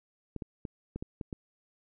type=clicks; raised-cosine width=3 ms; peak=-24 dBFS; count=7; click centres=0.363 / 0.422 / 0.652 / 0.96 / 1.025 / 1.212 / 1.328 s; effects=none